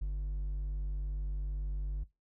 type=tone with hard clipping; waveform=sine; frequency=48.85 Hz; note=G1; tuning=5 cents flat; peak=-33 dBFS; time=0.01-2.04 s; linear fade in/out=10 ms; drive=3 dB; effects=noise-tail reverb RT60 0.2 s tail -19 dB re dry